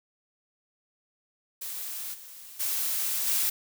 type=noise with level steps; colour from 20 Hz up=blue; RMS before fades=-36 / -46 / -29 / -26 dBFS; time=1.61-3.5 s; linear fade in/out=10 ms; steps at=2.13 / 2.59 / 3.26 s; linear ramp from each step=20 ms; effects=none